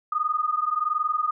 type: tone pair together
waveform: sine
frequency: 1221 / 1242.3 Hz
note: D#6 / D#6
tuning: -33 / -3 cents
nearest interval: unison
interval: 30 cents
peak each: -25 dBFS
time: 0.12-1.31 s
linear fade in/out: 5 ms
effects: none